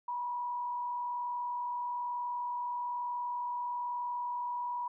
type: tone with frequency modulation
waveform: sine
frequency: 972 Hz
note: B5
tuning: 28 cents flat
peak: -33 dBFS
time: 0.08-4.88 s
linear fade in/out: 5 ms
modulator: 41.1 Hz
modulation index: 0.48
effects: none